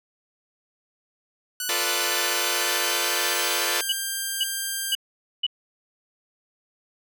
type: tone with pitch glide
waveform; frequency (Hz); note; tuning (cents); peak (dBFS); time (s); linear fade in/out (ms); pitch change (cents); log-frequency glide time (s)
5% pulse; 1483 to 1589.4; F#6 to G6; +4 to +23; -16; 1.6-4.95; 2; +119; 1.81-3.81
type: chord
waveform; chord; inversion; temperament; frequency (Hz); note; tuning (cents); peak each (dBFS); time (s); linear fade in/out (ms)
5% pulse; B half-diminished seventh; second; equal; 349.2 / 440 / 493.9 / 587.3; F4 / A4 / B4 / D5; 0 / 0 / 0 / 0; -18; 1.69-3.81; 2
type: tone bursts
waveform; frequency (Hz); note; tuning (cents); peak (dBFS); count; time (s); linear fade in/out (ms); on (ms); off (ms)
sine; 2960; F#7; 0; -20; 4; 3.89-5.466; 5; 34; 480
effects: none